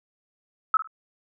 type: tone with echo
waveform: sine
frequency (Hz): 1299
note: E6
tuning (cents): -26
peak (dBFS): -15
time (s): 0.74-0.77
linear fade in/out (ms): 2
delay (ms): 52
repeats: 2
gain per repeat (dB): -13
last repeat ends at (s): 0.874
effects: none